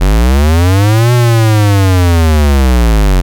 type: linear two-way sweep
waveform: square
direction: up then down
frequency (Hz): 43.65 to 123 to 43.65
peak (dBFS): -6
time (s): 0-3.22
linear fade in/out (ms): 20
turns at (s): 1.13
effects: none